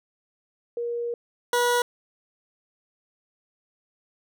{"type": "tone pair in turn", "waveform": ["sine", "20% pulse"], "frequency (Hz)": [473.6, 484.7], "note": ["A#4", "B4"], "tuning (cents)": [27, -32], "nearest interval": "unison", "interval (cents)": 41, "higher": "second", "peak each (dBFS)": [-26, -15], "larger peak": "second", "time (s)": [[0.77, 1.14], [1.53, 1.82]], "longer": "first", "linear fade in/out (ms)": 2, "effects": []}